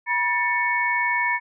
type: tone cluster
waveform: sine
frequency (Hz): 967 / 1780 / 2220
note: B5 / A6 / C#7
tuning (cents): -37 / +20 / +2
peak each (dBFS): -24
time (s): 0.06-1.4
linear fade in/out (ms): 50
effects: none